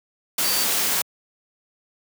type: tone in noise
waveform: sine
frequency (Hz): 4600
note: D8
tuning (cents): -37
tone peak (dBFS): -26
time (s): 0.44-0.64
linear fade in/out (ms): 5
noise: white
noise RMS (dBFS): -22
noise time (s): 0.38-1.02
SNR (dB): -7
effects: high-pass 150 Hz 12 dB/octave